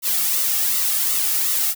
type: noise with flanger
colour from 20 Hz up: blue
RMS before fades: -20 dBFS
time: 0.02-1.75 s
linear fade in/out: 50 ms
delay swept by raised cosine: 1.2 to 2.03 ms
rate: 2.7 Hz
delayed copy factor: -0.6
effects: none